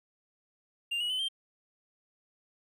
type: tone with pitch steps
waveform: triangle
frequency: 2794 / 2911 / 3033 / 3160 Hz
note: F7 / F#7 / F#7 / G7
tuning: 0 / -29 / +42 / +13 cents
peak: -28 dBFS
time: 0.91-1.286 s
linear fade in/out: 10 ms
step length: 94 ms
effects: none